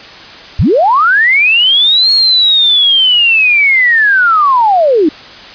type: linear two-way sweep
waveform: sine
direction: up then down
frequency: 51 to 4321 to 284.1 Hz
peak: -5 dBFS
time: 0.59-5.09 s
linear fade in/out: 5 ms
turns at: 2.12 s
effects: white hiss -31 dBFS RMS until 5.54 s + resampled to 11025 Hz